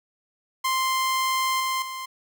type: tone with level steps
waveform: sawtooth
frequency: 1046.5 Hz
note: C6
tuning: in tune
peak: -18 / -20 / -28 dBFS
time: 0.64-2.06 s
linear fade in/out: 10 ms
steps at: 1.6 / 1.82 s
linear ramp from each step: 2 ms
effects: none